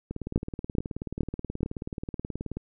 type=two click trains; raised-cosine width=3 ms; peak=-10 / -20 dBFS; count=4 / 47; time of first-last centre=0.36-1.631 / 0.11-2.57 s; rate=2.36 / 18.7 Hz; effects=none